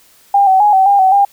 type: tone with pitch steps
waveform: sine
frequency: 801 / 760 / 832 / 764 / 804 / 757 / 802 Hz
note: G5 / F#5 / G#5 / G5 / G5 / F#5 / G5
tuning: +37 / +46 / +3 / -45 / +44 / +39 / +39 cents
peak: -6 dBFS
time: 0.34-1.25 s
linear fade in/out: 5 ms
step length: 130 ms
effects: white hiss -48 dBFS RMS until 1.32 s